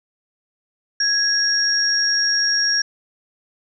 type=tone pair together; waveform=sine; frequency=1661.2 / 5588 Hz; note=G#6 / F8; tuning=0 / 0 cents; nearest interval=octave + major sixth; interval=2100 cents; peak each=-21 / -17 dBFS; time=1-2.82 s; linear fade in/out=5 ms; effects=none